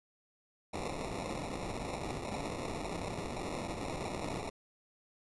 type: noise with sample-and-hold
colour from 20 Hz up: violet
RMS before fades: -39 dBFS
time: 0.73-4.5 s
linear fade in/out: 10 ms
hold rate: 1575 Hz
effects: resampled to 24000 Hz